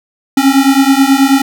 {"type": "beating tone pair", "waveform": "square", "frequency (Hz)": [267.4, 276.7], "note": ["C4", "C#4"], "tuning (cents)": [38, -3], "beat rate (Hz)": 9.3, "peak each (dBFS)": -10, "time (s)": [0.37, 1.42], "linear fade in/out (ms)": 5, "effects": []}